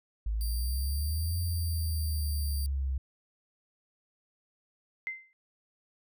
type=exponential two-way sweep; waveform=sine; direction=up then down; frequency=51.8 to 87.31 to 65.5 Hz; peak=-28 dBFS; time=0.26-2.98 s; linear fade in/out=5 ms; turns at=1.39 s
type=tone; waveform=5% pulse; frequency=4699 Hz; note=D8; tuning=in tune; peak=-32 dBFS; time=0.41-2.66 s; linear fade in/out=0 ms
type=tone with exponential decay; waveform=sine; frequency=2075 Hz; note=C7; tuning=15 cents flat; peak=-29 dBFS; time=5.07-5.33 s; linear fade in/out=0 ms; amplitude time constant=55 ms
effects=none